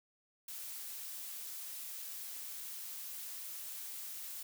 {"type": "noise", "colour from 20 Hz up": "blue", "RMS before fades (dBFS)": -45, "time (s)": [0.48, 4.43], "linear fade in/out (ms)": 5, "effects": []}